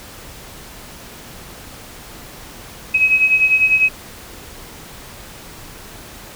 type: beating tone pair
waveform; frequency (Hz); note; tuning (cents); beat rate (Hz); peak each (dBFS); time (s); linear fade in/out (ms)
sine; 2540 / 2550; D#7 / D#7; +35 / +42; 10; -18 / -12; 2.94-3.89; 10
effects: pink hiss -37 dBFS RMS until 6.35 s